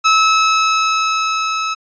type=tone with level ramp; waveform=sawtooth; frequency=1297 Hz; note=E6; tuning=28 cents flat; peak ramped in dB=-5 to -14 dBFS; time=0.04-1.75 s; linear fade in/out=20 ms; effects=resampled to 16000 Hz